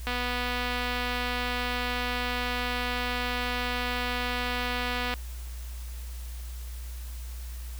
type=click train; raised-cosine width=0.3 ms; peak=-15 dBFS; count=1248; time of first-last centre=0.07-5.139 s; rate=246 Hz; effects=added 60 Hz sine -35 dBFS peak until 7.79 s + white hiss -49 dBFS RMS until 7.79 s